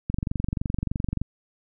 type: click train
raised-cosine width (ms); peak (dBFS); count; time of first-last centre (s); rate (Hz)
5; -13; 27; 0.1-1.216; 23.3
effects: none